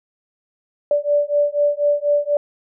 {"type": "beating tone pair", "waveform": "sine", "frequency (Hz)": [581, 585.1], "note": ["D5", "D5"], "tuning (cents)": [-19, -7], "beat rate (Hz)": 4.1, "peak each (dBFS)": [-18, -18], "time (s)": [0.91, 2.37], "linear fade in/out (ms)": 2, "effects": []}